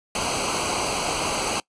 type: noise with comb filter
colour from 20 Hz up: pink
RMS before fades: -25 dBFS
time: 0.15-1.6 s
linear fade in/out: 2 ms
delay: 0.56 ms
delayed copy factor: -0.8
effects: noise-tail reverb RT60 0.1 s tail -23 dB re dry + resampled to 22050 Hz